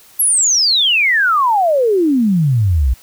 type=exponential sweep; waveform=sine; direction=down; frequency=11680 to 58 Hz; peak=-10 dBFS; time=0.19-2.94 s; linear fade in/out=10 ms; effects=white hiss -45 dBFS RMS until 3.02 s